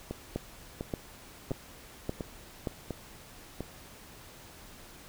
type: two click trains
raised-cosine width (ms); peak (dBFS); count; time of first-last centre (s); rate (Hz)
2; -18 / -21; 5 / 6; 0.36-2.672 / 0.11-3.607; 1.73 / 1.43
effects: pink hiss -51 dBFS RMS until 5.08 s